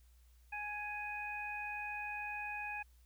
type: harmonic tone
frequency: 833 Hz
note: G#5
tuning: 5 cents sharp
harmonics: 1 / 2 / 3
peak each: -44 / -46 / -42 dBFS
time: 0.52-2.83 s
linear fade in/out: 10 ms
effects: added 60 Hz sine -61 dBFS peak until 3.05 s + white hiss -74 dBFS RMS until 3.05 s